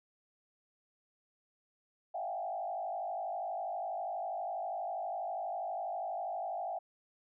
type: tone with frequency modulation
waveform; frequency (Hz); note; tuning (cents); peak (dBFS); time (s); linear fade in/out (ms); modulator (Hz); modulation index
sine; 728; F#5; -28; -35; 2.14-6.79; 10; 52.3; 1.5
effects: none